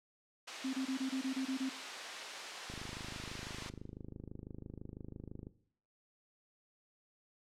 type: band-pass noise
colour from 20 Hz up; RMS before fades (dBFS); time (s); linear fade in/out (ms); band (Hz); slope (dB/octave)
white; -48; 0.47-3.7; 10; 430 to 4500; 12
type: tone bursts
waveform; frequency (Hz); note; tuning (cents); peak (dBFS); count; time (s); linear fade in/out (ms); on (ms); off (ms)
sine; 263.9; C4; +15; -34; 9; 0.64-1.695; 10; 95; 25
type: click train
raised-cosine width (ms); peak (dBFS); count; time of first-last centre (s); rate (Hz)
3; -33; 73; 2.7-5.469; 26
effects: noise-tail reverb RT60 0.6 s tail -17 dB re dry + low-pass 11000 Hz 12 dB/octave